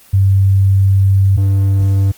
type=tone pair in turn; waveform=sine / triangle; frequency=97.2 / 97.72 Hz; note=G2 / G2; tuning=-14 / -5 cents; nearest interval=unison; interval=9 cents; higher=second; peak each=-7 dBFS; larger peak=neither; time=0.13-1.37 / 1.37-2.12 s; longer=first; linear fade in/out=10 ms; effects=white hiss -44 dBFS RMS until 2.17 s + Opus 24 kbps